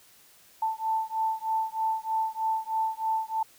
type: beating tone pair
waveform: sine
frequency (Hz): 884 / 887.2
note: A5 / A5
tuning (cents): +8 / +14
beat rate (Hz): 3.2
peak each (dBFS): -29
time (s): 0.62-3.43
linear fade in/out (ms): 5
effects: white hiss -57 dBFS RMS until 3.58 s